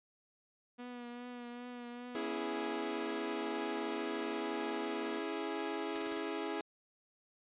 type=tone with vibrato; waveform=sawtooth; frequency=243.2 Hz; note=B3; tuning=26 cents flat; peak=-40 dBFS; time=0.78-5.2 s; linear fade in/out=20 ms; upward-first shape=triangle; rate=2.5 Hz; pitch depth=29 cents each way
type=chord; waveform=sawtooth; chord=C# minor; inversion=none; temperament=equal; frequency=277.2 / 329.6 / 415.3 Hz; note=C#4 / E4 / G#4; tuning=0 / 0 / 0 cents; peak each=-40 / -36 / -36 dBFS; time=2.15-6.61 s; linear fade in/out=2 ms
type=noise bursts; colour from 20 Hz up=white; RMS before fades=-44 dBFS; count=5; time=5.95-6.183 s; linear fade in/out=5 ms; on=21 ms; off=32 ms
effects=resampled to 8000 Hz